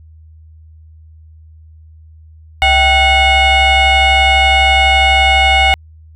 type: tone with frequency modulation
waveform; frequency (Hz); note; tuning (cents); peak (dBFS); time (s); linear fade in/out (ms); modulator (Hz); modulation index
sine; 1481; F#6; +1; -5; 2.62-5.74; 0; 707; 2.1
effects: tanh soft clip ceiling -5 dBFS + added 79 Hz sine -37 dBFS peak until 6.15 s